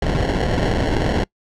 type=noise with sample-and-hold; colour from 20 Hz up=pink; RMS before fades=-19 dBFS; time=0.02-1.24 s; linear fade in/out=5 ms; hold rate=1225 Hz; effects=noise-tail reverb RT60 0.1 s tail -25 dB re dry + low-pass 5000 Hz 12 dB/octave